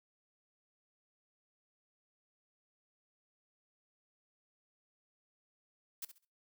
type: noise with echo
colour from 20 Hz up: blue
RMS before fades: -41 dBFS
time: 6.02-6.05 s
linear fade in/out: 5 ms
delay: 67 ms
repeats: 3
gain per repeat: -12 dB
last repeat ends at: 6.251 s
effects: noise-tail reverb RT60 0.3 s tail -20 dB re dry